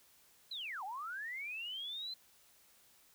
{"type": "linear two-way sweep", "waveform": "sine", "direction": "down then up", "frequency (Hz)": [4115, 733, 4115], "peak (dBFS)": -40, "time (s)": [0.51, 2.14], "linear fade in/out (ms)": 5, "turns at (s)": 0.84, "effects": ["white hiss -66 dBFS RMS until 3.14 s"]}